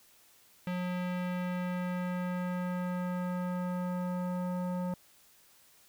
square tone with low-pass filter sweep, 180 Hz, F#3, 47 cents flat, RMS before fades -34 dBFS, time 0.67-4.94 s, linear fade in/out 2 ms, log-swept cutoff 2700 to 930 Hz, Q 1.3, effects white hiss -62 dBFS RMS until 5.88 s

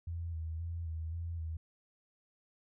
sine tone with vibrato, 82.41 Hz, E2, in tune, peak -36 dBFS, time 0.07-1.57 s, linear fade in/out 5 ms, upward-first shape square, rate 1.9 Hz, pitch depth 39 cents each way, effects none

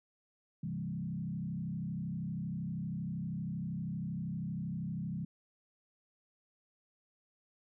sine tone with frequency modulation, 170 Hz, F3, 46 cents flat, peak -35 dBFS, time 0.63-5.25 s, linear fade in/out 5 ms, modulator 32.7 Hz, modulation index 1.3, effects none

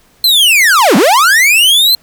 45% pulse linear two-way sweep, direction down then up, 4200 to 174.1 to 4200 Hz, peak -5 dBFS, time 0.24-1.95 s, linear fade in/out 2 ms, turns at 0.96 s, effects pink hiss -49 dBFS RMS until 2.02 s

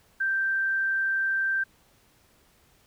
sine tone, 1568 Hz, G6, in tune, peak -23 dBFS, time 0.2-1.64 s, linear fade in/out 10 ms, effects pink hiss -62 dBFS RMS until 2.86 s

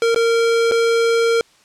square tone with dropouts, 461.4 Hz, A#4, 18 cents flat, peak -14 dBFS, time 0.02-1.41 s, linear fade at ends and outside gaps 1 ms, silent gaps 0.146-0.16 / 0.713-0.719 s, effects white hiss -53 dBFS RMS until 1.64 s + low-pass 7000 Hz 12 dB/octave

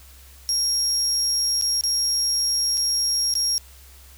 35% pulse tone with dropouts, 5588 Hz, F8, in tune, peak -17 dBFS, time 0.49-3.58 s, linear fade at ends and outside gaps 0 ms, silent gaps 1.613-1.622 / 1.81-1.837 / 2.773-2.777 / 3.339-3.353 s, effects added 66 Hz sine -46 dBFS peak until 4.17 s + white hiss -50 dBFS RMS until 4.17 s

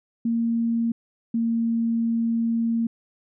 sine tone pair in turn, 231.1 / 229.9 Hz, A#3 / A#3, -15 / -24 cents, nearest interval unison, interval 9 cents, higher first, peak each -20 dBFS, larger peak neither, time 0.25-0.92 / 1.34-2.87 s, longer second, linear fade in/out 5 ms, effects none

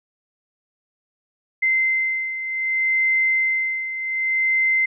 sine beating tone pair, 2074 / 2074.65 Hz, C7 / C7, -16 / -15 cents, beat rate 0.65 Hz, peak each -19 / -25 dBFS, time 1.62-4.86 s, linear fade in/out 10 ms, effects none

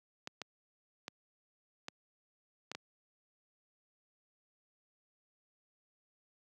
clicks, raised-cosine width 0.2 ms, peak -23 dBFS, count 6, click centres 0.274 / 0.417 / 1.081 / 1.884 / 2.716 / 2.75 s, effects high-pass 150 Hz 12 dB/octave

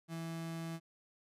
35% pulse tone, 164.81 Hz, E3, in tune, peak -38 dBFS, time 0.08-0.8 s, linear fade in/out 50 ms, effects resampled to 32000 Hz

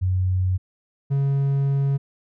sine / triangle tone pair in turn, 92.5 / 138.59 Hz, F#2 / C#3, 0 / 0 cents, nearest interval perfect fifth, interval 700 cents, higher second, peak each -18 / -16 dBFS, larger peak second, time 0.01-0.58 / 1.1-1.98 s, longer second, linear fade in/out 20 ms, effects none

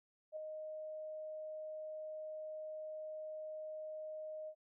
sine tone with ADSR envelope, 621 Hz, D#5, 3 cents flat, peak -39 dBFS, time 0.32-4.55 s, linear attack 45 ms, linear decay 3 ms, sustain -4 dB, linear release 69 ms, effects none

